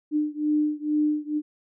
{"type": "beating tone pair", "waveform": "sine", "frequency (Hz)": [300, 302.2], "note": ["D4", "D4"], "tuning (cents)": [37, 50], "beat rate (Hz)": 2.2, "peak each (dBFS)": [-24, -25], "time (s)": [0.11, 1.42], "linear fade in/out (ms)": 50, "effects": []}